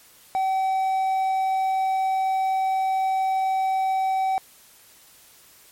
triangle tone, 764 Hz, G5, 45 cents flat, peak -18 dBFS, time 0.35-4.38 s, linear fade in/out 0 ms, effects white hiss -52 dBFS RMS until 5.71 s + MP3 64 kbps

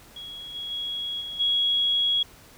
sine tone with level steps, 3324 Hz, G#7, 1 cent sharp, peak -36 / -31 / -28 / -32 / -20 dBFS, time 0.16-2.23 s, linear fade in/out 5 ms, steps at 0.54 / 0.7 / 1.2 / 1.39 s, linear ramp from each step 20 ms, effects pink hiss -51 dBFS RMS until 2.57 s

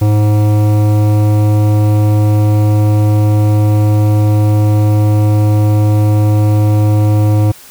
sine tone with hard clipping, 105.3 Hz, G#2, 24 cents sharp, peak -9 dBFS, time 0.01-7.52 s, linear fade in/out 10 ms, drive 14 dB, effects white hiss -37 dBFS RMS until 7.7 s

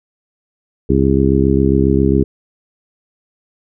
harmonic tone, 67.4 Hz, C#2, 48 cents flat, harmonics 1 / 2 / 3 / 4 / 5 / 6, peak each -17 / -17 / -17 / -17 / -17 / -17 dBFS, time 0.89-2.24 s, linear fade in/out 10 ms, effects none

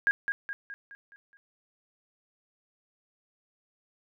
sine tone with echo, 1629 Hz, G#6, 34 cents flat, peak -20 dBFS, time 0.07-0.11 s, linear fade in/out 0 ms, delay 210 ms, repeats 6, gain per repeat -6 dB, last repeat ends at 1.37 s, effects none

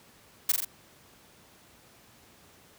blue noise with echo, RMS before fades -23 dBFS, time 0.49-0.52 s, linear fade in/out 5 ms, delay 43 ms, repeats 3, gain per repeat -3 dB, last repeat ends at 0.649 s, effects pink hiss -57 dBFS RMS until 2.78 s + high-pass 80 Hz 12 dB/octave

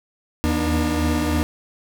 40% pulse tone cluster, 79.2 / 82.4 / 240.7 / 300.2 Hz, D#2 / E2 / B3 / D4, +31 / 0 / -44 / +38 cents, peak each -22 / -30 / -24 / -22 dBFS, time 0.44-1.43 s, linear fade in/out 0 ms, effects none

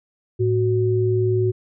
sine tone pair together, 110 / 370 Hz, A2 / F#4, 0 / 0 cents, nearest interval octave + major sixth, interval 2100 cents, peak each -19 dBFS, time 0.39-1.52 s, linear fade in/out 20 ms, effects none

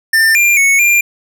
square tone with pitch steps, 1794 / 2389 / 2210 / 2391 Hz, A6 / D7 / C#7 / D7, +33 / +29 / -6 / +30 cents, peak -8 dBFS, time 0.13-1.01 s, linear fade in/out 5 ms, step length 220 ms, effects none

